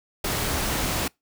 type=noise; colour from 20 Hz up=pink; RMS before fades=-26 dBFS; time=0.24-1.08 s; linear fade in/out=5 ms; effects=noise-tail reverb RT60 0.2 s tail -26 dB re dry